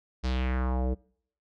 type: tone with low-pass filter sweep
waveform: square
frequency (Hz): 63.7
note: C2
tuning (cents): -46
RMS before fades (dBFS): -28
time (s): 0.23-0.95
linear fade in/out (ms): 20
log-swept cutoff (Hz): 5200 to 440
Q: 2.4
effects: noise-tail reverb RT60 0.6 s tail -24 dB re dry